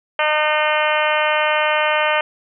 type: harmonic tone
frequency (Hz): 304.5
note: D#4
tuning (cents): -37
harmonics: 2 / 3 / 4 / 5 / 6 / 7 / 8 / 9 / 10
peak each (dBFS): -20 / -22 / -23 / -24 / -25 / -25 / -26 / -27 / -27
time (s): 0.19-2.21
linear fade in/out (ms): 2
effects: none